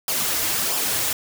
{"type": "noise with flanger", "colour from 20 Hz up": "white", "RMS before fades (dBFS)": -23, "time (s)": [0.08, 1.13], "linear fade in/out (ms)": 2, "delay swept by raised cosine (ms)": [0.47, 5.37], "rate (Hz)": 1.5, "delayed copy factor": -0.55, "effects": []}